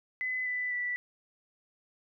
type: tone with pitch steps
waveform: sine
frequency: 2017 / 1991.5 / 1966.4 Hz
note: B6 / B6 / B6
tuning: +36 / +14 / -8 cents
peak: -30 dBFS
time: 0.21-0.96 s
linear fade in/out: 0 ms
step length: 250 ms
effects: none